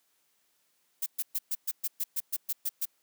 violet noise bursts, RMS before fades -30 dBFS, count 12, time 1.02-2.856 s, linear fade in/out 10 ms, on 43 ms, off 120 ms, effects white hiss -72 dBFS RMS until 3.02 s + high-pass 150 Hz 12 dB/octave

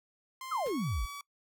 sawtooth tone with pitch glide, 1046.5 to 1141.2 Hz, C6 to C#6, 0 to +50 cents, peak -37 dBFS, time 0.41-1.21 s, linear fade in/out 2 ms, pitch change +150 cents, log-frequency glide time 0.63-0.86 s
sine exponential sweep, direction down, 1400 to 42.63 Hz, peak -30 dBFS, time 0.51-1.06 s, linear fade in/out 10 ms
pink noise with exponential decay, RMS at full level -45 dBFS, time 0.66-0.8 s, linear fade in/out 0 ms, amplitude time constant 29 ms
effects noise-tail reverb RT60 0.1 s tail -22 dB re dry

